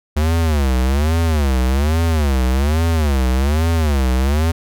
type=tone with vibrato; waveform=square; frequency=72.6 Hz; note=D2; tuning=19 cents flat; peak=-14 dBFS; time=0.16-4.52 s; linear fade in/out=10 ms; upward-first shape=sine; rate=1.2 Hz; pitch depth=240 cents each way; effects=none